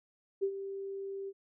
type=tone with ADSR envelope; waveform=sine; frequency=392 Hz; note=G4; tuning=in tune; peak=-26 dBFS; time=0.41-1.33 s; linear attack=24 ms; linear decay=72 ms; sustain=-11 dB; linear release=48 ms; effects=none